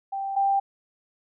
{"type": "tone pair in turn", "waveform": "sine", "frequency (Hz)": [784, 789], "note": ["G5", "G5"], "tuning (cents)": [0, 11], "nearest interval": "unison", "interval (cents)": 11, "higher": "second", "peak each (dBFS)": [-27, -19], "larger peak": "second", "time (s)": [[0.12, 0.36], [0.36, 0.6]], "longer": "neither", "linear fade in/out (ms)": 10, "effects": []}